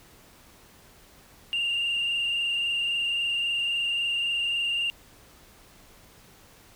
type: tone with frequency modulation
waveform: sine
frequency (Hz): 2800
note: F7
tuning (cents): +4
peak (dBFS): -23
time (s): 1.53-4.9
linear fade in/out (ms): 0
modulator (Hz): 23.7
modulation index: 2.1
effects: tanh soft clip ceiling -21 dBFS + pink hiss -54 dBFS RMS until 6.75 s